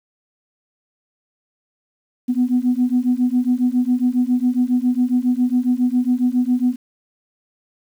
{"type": "beating tone pair", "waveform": "sine", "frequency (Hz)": [245.1, 252.4], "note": ["B3", "B3"], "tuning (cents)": [-13, 38], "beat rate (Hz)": 7.3, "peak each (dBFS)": -17, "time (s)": [2.28, 6.76], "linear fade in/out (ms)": 20, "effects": ["tanh soft clip ceiling -8 dBFS", "8-bit"]}